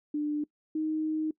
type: tone pair in turn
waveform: sine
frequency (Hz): 297.4 / 312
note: D4 / D#4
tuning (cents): +22 / +5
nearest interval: minor second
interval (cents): 83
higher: second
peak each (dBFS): -27 / -27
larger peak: neither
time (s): 0.14-0.44 / 0.75-1.31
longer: second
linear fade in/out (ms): 5
effects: noise-tail reverb RT60 0.1 s tail -22 dB re dry